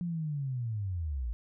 sine linear sweep, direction down, 177.7 to 53.3 Hz, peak -31 dBFS, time 0.01-1.33 s, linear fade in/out 0 ms, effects none

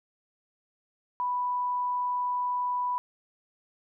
sine tone, 987.8 Hz, B5, in tune, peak -26 dBFS, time 1.2-2.98 s, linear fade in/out 0 ms, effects none

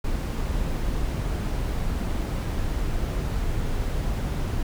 brown noise, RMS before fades -26 dBFS, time 0.04-4.63 s, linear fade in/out 5 ms, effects none

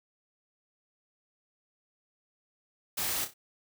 white noise with echo, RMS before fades -32 dBFS, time 2.97-3.25 s, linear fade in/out 10 ms, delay 30 ms, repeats 3, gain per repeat -9 dB, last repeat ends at 3.34 s, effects none

